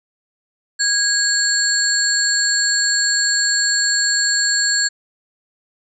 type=tone cluster; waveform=sine; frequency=1644 / 4359 / 7390 Hz; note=G#6 / C#8 / A#8; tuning=-18 / -30 / -16 cents; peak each=-19 dBFS; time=0.79-4.89 s; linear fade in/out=20 ms; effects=none